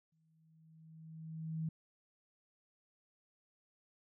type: tone with exponential growth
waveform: sine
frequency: 160 Hz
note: D#3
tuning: 49 cents sharp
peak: -34 dBFS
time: 0.12-1.69 s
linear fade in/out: 5 ms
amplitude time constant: 340 ms
effects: none